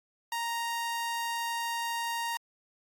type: tone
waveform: sawtooth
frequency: 932.3 Hz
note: A#5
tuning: in tune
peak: -27 dBFS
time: 0.32-2.37 s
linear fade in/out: 2 ms
effects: AAC 64 kbps